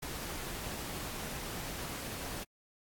pink noise, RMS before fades -41 dBFS, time 0.02-2.44 s, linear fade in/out 10 ms, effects AAC 64 kbps

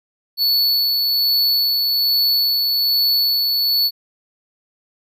square tone with tremolo, 4435 Hz, C#8, in tune, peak -14 dBFS, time 0.37-3.91 s, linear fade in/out 50 ms, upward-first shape sine, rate 1.2 Hz, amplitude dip 25%, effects none

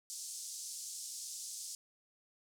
white band-pass noise, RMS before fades -45 dBFS, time 0.1-1.75 s, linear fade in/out 0 ms, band 5100 to 8800 Hz, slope 24 dB/octave, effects none

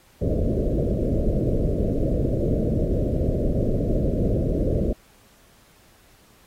pink low-pass noise, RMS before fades -22 dBFS, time 0.21-4.93 s, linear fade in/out 5 ms, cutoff 630 Hz, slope 96 dB/octave, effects pink hiss -56 dBFS RMS until 6.46 s + AAC 48 kbps

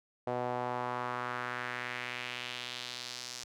sawtooth tone with band-pass filter sweep, 123.47 Hz, B2, in tune, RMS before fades -38 dBFS, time 0.27-3.44 s, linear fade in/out 5 ms, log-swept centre 640 to 5800 Hz, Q 2, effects none

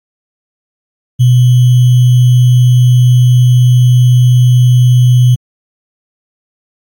sine tone with sample-and-hold, 124.4 Hz, B2, 13 cents sharp, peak -3 dBFS, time 1.19-5.36 s, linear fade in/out 20 ms, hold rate 3150 Hz, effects AAC 64 kbps

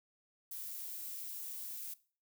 violet noise, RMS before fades -44 dBFS, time 0.51-1.94 s, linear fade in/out 5 ms, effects noise-tail reverb RT60 0.4 s tail -19 dB re dry

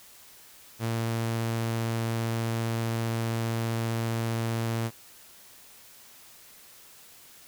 sawtooth tone, 114.4 Hz, A#2, 32 cents flat, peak -23 dBFS, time 0.79-4.91 s, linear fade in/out 50 ms, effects white hiss -52 dBFS RMS until 7.47 s

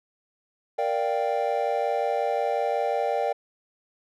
triangle chord, G minor seventh, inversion first, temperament equal, 466.2 / 587.3 / 698.5 / 784 Hz, Bb4 / D5 / F5 / G5, 0 / 0 / 0 / 0 cents, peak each -27 / -26 / -28 / -26 dBFS, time 0.78-3.33 s, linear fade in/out 10 ms, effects none

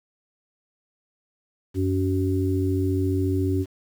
harmonic tone, 94.2 Hz, F#2, 32 cents sharp, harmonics 1 / 3 / 4, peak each -23 / -25 / -27 dBFS, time 1.74-3.66 s, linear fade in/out 50 ms, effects 8-bit

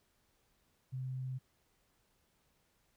sine tone, 129.7 Hz, C3, 15 cents flat, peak -37 dBFS, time 0.92-1.39 s, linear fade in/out 20 ms, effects pink hiss -75 dBFS RMS until 2.96 s

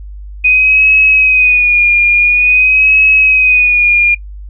sine tone with vibrato, 2489 Hz, D#7, in tune, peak -5 dBFS, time 0.44-4.15 s, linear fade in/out 10 ms, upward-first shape sine, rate 0.48 Hz, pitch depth 52 cents each way, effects noise-tail reverb RT60 0.1 s tail -21 dB re dry + added 50 Hz sine -25 dBFS peak until 4.49 s

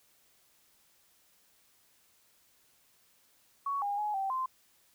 sine tone with pitch steps, 1117 / 811 / 840 / 777 / 1040 Hz, C#6 / G#5 / G#5 / G5 / C6, +13 / -41 / +19 / -16 / -11 cents, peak -30 dBFS, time 3.66-4.46 s, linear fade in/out 5 ms, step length 160 ms, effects white hiss -67 dBFS RMS until 4.94 s

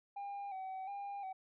sine tone with vibrato, 781 Hz, G5, 7 cents flat, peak -38 dBFS, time 0.16-1.33 s, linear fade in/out 10 ms, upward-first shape square, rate 1.4 Hz, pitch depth 49 cents each way, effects tanh soft clip ceiling -40 dBFS

